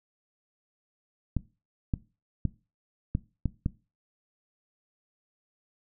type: clicks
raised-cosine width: 5 ms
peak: -14 dBFS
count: 6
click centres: 1.367 / 1.938 / 2.453 / 3.151 / 3.457 / 3.661 s
effects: noise-tail reverb RT60 0.3 s tail -19 dB re dry